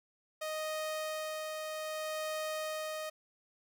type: tone with tremolo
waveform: sawtooth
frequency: 622.3 Hz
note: D#5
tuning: in tune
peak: -31 dBFS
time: 0.41-3.1 s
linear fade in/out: 10 ms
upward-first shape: sine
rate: 0.63 Hz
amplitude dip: 30%
effects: none